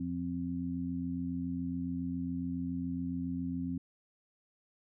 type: harmonic tone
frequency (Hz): 87.2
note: F2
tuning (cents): -2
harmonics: 1 / 2 / 3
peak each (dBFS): -43 / -38 / -35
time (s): 0-3.78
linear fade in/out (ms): 5
effects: none